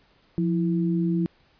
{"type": "tone pair together", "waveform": "sine", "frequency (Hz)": [174.6, 329.6], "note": ["F3", "E4"], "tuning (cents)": [0, 0], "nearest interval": "major seventh", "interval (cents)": 1100, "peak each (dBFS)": [-22, -26], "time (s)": [0.38, 1.26], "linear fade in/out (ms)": 0, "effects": ["pink hiss -61 dBFS RMS until 1.59 s", "resampled to 11025 Hz"]}